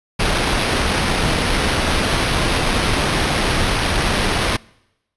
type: noise with sample-and-hold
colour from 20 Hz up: pink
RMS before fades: -18 dBFS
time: 0.19-4.57 s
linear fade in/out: 10 ms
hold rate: 7350 Hz
effects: noise-tail reverb RT60 0.9 s tail -25 dB re dry + resampled to 24000 Hz